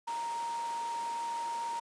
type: tone in noise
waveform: sine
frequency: 932.3 Hz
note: A#5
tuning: in tune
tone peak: -33 dBFS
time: 0.07-1.8 s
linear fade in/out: 10 ms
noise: pink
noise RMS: -45 dBFS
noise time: 0.07-1.8 s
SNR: +9 dB
effects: high-pass 400 Hz 12 dB/octave + resampled to 22050 Hz